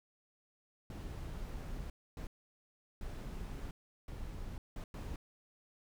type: noise bursts at uneven times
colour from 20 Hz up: brown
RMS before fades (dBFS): -43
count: 6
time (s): 0.9-1.9 / 2.17-2.27 / 3.01-3.71 / 4.08-4.58 / 4.76-4.84 / 4.94-5.16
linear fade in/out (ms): 2
effects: none